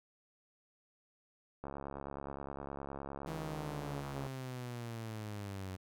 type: click train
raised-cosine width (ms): 1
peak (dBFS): -29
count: 184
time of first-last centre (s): 1.64-4.266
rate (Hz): 69.7
type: linear sweep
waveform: sawtooth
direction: down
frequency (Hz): 162.4 to 91.9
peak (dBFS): -37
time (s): 3.26-5.77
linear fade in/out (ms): 20
effects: none